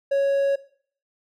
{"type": "tone", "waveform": "triangle", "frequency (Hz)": 554.4, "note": "C#5", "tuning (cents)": 0, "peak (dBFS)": -16, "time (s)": [0.11, 0.56], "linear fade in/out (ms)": 10, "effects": ["noise-tail reverb RT60 0.5 s tail -17 dB re dry"]}